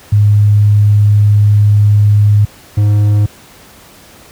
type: tone pair in turn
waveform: sine / triangle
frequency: 103.83 / 103.83 Hz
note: G#2 / G#2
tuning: 0 / 0 cents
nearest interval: unison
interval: 0 cents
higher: neither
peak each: -4 dBFS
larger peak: neither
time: 0.12-2.45 / 2.77-3.26 s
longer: first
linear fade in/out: 5 ms
effects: pink hiss -39 dBFS RMS until 4.31 s + high-pass 60 Hz 12 dB/octave